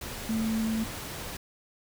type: tone in noise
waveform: sine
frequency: 222.1 Hz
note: A3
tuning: 16 cents sharp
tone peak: -26 dBFS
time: 0.29-0.84 s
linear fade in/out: 5 ms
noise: pink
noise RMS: -38 dBFS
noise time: 0.01-1.37 s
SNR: +9 dB
effects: none